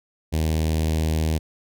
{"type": "tone with notch filter", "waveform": "sawtooth", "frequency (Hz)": 79, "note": "D#2", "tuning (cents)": 27, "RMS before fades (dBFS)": -22, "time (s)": [0.32, 1.39], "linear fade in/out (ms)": 20, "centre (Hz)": 1300, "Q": 0.76, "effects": []}